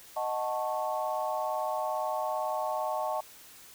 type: chord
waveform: sine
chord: D# half-diminished seventh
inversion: none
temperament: equal with one note detuned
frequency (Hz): 622.3 / 740 / 880 / 1101.7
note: D#5 / F#5 / A5 / C#6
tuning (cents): 0 / 0 / 0 / -11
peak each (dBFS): -33 / -35 / -34 / -37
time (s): 0.16-3.21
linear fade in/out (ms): 10
effects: white hiss -52 dBFS RMS until 3.74 s